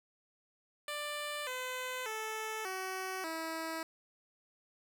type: tone with pitch steps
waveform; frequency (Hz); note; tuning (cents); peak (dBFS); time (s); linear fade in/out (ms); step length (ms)
10% pulse; 591 / 508.6 / 437.7 / 376.6 / 324.1; D5 / C5 / A4 / F#4 / E4; +11 / -49 / -9 / +31 / -29; -29; 0.88-3.83; 2; 590
effects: none